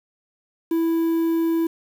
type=tone with quantisation; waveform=triangle; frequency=329.8 Hz; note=E4; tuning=1 cent sharp; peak=-16 dBFS; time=0.71-1.67 s; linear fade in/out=5 ms; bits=7; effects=none